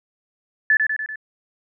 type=tone with echo; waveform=sine; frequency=1738 Hz; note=A6; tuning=22 cents flat; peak=-12 dBFS; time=0.7-0.77 s; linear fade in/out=2 ms; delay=97 ms; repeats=4; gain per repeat=-4 dB; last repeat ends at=1.158 s; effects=none